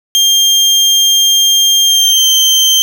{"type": "tone with pitch glide", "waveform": "30% pulse", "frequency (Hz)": [3200, 3132], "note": ["G7", "G7"], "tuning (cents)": [35, -2], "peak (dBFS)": -4, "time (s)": [0.15, 2.82], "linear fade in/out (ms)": 0, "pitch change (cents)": -37, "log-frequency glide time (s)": [1.85, 2.25], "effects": []}